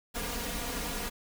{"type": "noise with comb filter", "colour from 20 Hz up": "pink", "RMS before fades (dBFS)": -35, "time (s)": [0.14, 1.1], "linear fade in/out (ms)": 20, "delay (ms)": 4.2, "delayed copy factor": 0.8, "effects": []}